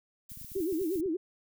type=noise with tremolo; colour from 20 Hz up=violet; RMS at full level=-45 dBFS; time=0.29-1.01 s; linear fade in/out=5 ms; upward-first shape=sine; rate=9.6 Hz; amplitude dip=30%
type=clicks; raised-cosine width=5 ms; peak=-38 dBFS; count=12; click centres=0.318 / 0.373 / 0.415 / 0.446 / 0.518 / 0.565 / 0.604 / 0.725 / 0.816 / 0.958 / 0.998 / 1.06 s
type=tone with vibrato; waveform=sine; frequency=349.2 Hz; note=F4; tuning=in tune; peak=-28 dBFS; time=0.55-1.17 s; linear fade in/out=10 ms; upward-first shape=sine; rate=8.4 Hz; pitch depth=210 cents each way
effects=none